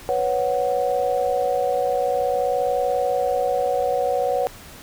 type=chord; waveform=sine; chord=B suspended second; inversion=none; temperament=equal; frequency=493.9 / 554.4 / 740 Hz; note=B4 / C#5 / F#5; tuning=0 / 0 / 0 cents; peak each=-23 dBFS; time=0.09-4.47 s; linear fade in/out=0 ms; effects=pink hiss -42 dBFS RMS until 4.82 s